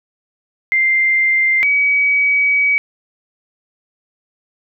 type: tone pair in turn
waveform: sine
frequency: 2093 / 2270 Hz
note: C7 / C#7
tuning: 0 / +41 cents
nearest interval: minor second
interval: 141 cents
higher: second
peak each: -11 / -11 dBFS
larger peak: neither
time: 0.72-1.63 / 1.63-2.78 s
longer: second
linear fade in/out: 0 ms
effects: none